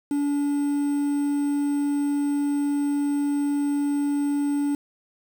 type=tone with quantisation; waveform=triangle; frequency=287.1 Hz; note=D4; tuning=39 cents flat; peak=-19 dBFS; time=0.11-4.75 s; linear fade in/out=2 ms; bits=7; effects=none